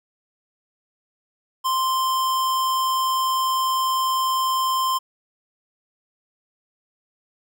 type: tone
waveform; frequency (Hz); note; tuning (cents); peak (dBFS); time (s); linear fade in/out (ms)
square; 1045; C6; -2; -20; 1.64-4.99; 20
effects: none